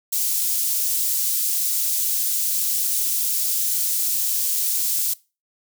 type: high-pass noise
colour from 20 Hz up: white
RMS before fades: -22 dBFS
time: 0.12-5.14 s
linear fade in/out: 10 ms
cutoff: 6100 Hz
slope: 12 dB/octave
effects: noise-tail reverb RT60 0.3 s tail -22 dB re dry